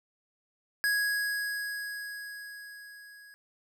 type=tone with level ramp; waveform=square; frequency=1661.2 Hz; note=G#6; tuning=in tune; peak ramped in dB=-25 to -51 dBFS; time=0.84-3.34 s; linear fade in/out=0 ms; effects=none